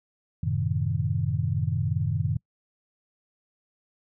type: chord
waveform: sine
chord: F# diminished seventh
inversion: none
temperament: equal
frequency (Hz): 92.5 / 110 / 130.81 / 155.56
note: F#2 / A2 / C3 / Eb3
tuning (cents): 0 / 0 / 0 / 0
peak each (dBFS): -29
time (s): 0.43-2.37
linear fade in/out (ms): 5
effects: noise-tail reverb RT60 0.1 s tail -26 dB re dry